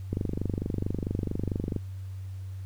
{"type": "click train", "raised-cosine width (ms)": 3, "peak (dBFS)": -16, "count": 41, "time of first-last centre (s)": [0.13, 1.763], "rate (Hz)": 24.5, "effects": ["added 95 Hz sine -35 dBFS peak until 2.65 s", "pink hiss -60 dBFS RMS until 2.65 s"]}